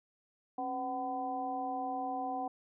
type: harmonic tone with a mistuned harmonic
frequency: 252.1 Hz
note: B3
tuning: 36 cents sharp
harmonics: 1 / 2 / 3 / 4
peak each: -41 / -45 / -35 / -45 dBFS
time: 0.58-2.48 s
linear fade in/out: 5 ms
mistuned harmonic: 1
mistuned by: +120 cents
effects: none